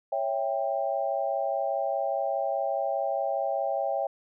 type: chord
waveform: sine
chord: C# diminished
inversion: none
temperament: equal with one note detuned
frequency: 554.4 / 659.3 / 791.3 Hz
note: C#5 / E5 / G5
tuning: 0 / 0 / +16 cents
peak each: -30 dBFS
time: 0.12-4.07 s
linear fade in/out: 5 ms
effects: none